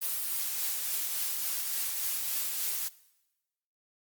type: noise with tremolo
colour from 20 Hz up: blue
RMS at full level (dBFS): -31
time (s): 0.01-2.89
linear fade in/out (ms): 20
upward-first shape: triangle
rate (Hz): 3.5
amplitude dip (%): 30
effects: noise-tail reverb RT60 1.0 s tail -20 dB re dry + Opus 32 kbps